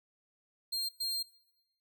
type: tone bursts at uneven times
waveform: 40% pulse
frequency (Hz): 4198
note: C8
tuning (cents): +5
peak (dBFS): -31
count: 2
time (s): 0.72-0.89 / 1-1.23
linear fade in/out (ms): 10
effects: noise-tail reverb RT60 0.9 s tail -20 dB re dry